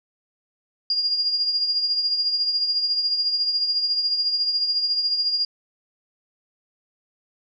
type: tone with tremolo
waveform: sine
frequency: 4828 Hz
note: D8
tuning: 47 cents sharp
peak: -17 dBFS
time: 0.9-5.45 s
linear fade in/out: 2 ms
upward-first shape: triangle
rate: 14 Hz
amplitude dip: 60%
effects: none